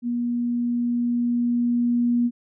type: tone with level ramp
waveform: sine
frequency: 240 Hz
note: B3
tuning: 49 cents flat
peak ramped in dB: -22 to -17 dBFS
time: 0.02-2.31 s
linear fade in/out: 50 ms
effects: none

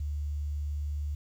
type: tone with quantisation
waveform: sine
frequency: 73.42 Hz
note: D2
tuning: in tune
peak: -30 dBFS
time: 0-1.15 s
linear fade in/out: 5 ms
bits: 10
effects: none

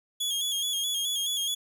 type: tone with vibrato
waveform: sawtooth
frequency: 3322 Hz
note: G#7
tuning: in tune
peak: -24 dBFS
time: 0.2-1.55 s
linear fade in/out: 10 ms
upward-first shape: square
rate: 4.7 Hz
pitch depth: 42 cents each way
effects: none

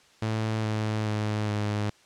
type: tone with pitch steps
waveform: sawtooth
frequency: 110 / 108.17 / 106.38 / 104.61 Hz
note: A2 / A2 / G#2 / G#2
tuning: 0 / -29 / +42 / +13 cents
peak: -22 dBFS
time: 0.22-1.9 s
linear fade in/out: 5 ms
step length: 420 ms
effects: white hiss -58 dBFS RMS until 2.05 s + low-pass 6000 Hz 12 dB/octave

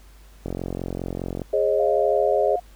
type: click train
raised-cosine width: 2 ms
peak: -15 dBFS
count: 44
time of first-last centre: 0.46-1.418 s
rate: 44.9 Hz
type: chord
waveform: sine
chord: Ab suspended fourth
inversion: none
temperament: equal with one note detuned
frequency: 415.3 / 540.5 / 622.3 Hz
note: Ab4 / Db5 / Eb5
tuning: 0 / -44 / 0 cents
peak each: -22 dBFS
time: 1.53-2.56 s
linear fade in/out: 5 ms
type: tone with pitch glide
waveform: sine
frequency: 694 to 709.8 Hz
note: F5 to F5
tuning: -11 to +28 cents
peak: -25 dBFS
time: 1.79-2.6 s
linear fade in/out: 10 ms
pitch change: +39 cents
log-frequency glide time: 2.15-2.3 s
effects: added 50 Hz sine -46 dBFS peak until 2.75 s + pink hiss -55 dBFS RMS until 2.75 s

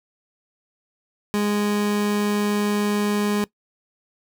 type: tone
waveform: 30% pulse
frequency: 206.9 Hz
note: G#3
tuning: 6 cents flat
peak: -17 dBFS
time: 1.34-3.44 s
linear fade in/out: 0 ms
effects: noise-tail reverb RT60 0.1 s tail -20 dB re dry

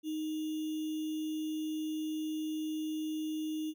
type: tone with sample-and-hold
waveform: sine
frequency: 311.1 Hz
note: D#4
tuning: in tune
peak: -33 dBFS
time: 0.03-3.74 s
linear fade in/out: 50 ms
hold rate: 3150 Hz
effects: none

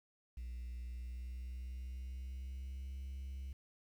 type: tone with pitch glide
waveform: triangle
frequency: 60.5 to 66.74 Hz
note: B1 to C2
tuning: -35 to +35 cents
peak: -39 dBFS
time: 0.37-3.53 s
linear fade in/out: 5 ms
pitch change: +170 cents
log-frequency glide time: 0.81-2.97 s
effects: tanh soft clip ceiling -37 dBFS + 11-bit

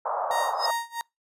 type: band-pass noise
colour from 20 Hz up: pink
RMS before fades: -28 dBFS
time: 0.05-0.71 s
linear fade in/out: 5 ms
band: 570 to 1200 Hz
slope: 48 dB/octave
type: tone with tremolo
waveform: 35% pulse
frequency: 932.3 Hz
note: A#5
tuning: in tune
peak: -23 dBFS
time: 0.31-1.01 s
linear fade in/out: 0 ms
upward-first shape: sine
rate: 3 Hz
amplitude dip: 95%
type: tone with exponential growth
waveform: sine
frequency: 5070 Hz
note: D#8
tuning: 32 cents sharp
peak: -20 dBFS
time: 0.54-0.66 s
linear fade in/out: 5 ms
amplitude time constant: 26 ms
effects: noise-tail reverb RT60 0.2 s tail -26 dB re dry + resampled to 32000 Hz

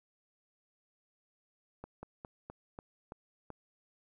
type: slowing click train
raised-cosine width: 1 ms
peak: -30 dBFS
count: 7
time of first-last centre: 1.84-3.503 s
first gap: 190 ms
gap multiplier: 1.15
effects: 12-bit

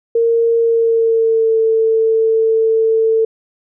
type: tone with pitch glide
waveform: sine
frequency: 461.6 to 446.4 Hz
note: A#4 to A4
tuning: -17 to +25 cents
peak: -10 dBFS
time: 0.15-3.25 s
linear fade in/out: 5 ms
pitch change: -58 cents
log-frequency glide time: 0.58-1.57 s
effects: none

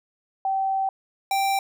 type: tone pair in turn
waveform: sine / square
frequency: 773 / 783.3 Hz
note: G5 / G5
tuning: -24 / -2 cents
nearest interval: unison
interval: 22 cents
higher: second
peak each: -21 dBFS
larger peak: neither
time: 0.45-0.89 / 1.31-1.59 s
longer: first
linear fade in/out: 2 ms
effects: none

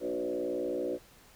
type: tone with frequency modulation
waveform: sine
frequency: 432.2 Hz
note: A4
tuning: 31 cents flat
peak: -30 dBFS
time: 0-0.99 s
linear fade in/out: 50 ms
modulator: 60.3 Hz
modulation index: 2.4
effects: pink hiss -58 dBFS RMS until 1.35 s

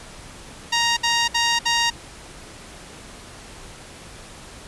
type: tone bursts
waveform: 10% pulse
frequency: 935 Hz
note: A#5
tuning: 5 cents sharp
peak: -9 dBFS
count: 4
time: 0.72-1.903 s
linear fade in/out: 10 ms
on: 250 ms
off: 61 ms
effects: pink hiss -41 dBFS RMS until 4.67 s + resampled to 24000 Hz

